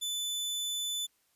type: tone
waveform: sawtooth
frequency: 3500 Hz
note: A7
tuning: 10 cents flat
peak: -29 dBFS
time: 0.01-1.07 s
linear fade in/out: 20 ms
effects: white hiss -72 dBFS RMS until 1.35 s + resampled to 32000 Hz